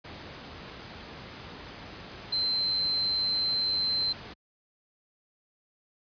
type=tone in noise; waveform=sine; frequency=4101 Hz; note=C8; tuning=36 cents flat; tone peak=-25 dBFS; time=2.32-4.13 s; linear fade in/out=10 ms; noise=pink; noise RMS=-43 dBFS; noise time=0.04-4.34 s; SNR=+15 dB; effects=high-pass 60 Hz 12 dB/octave + resampled to 11025 Hz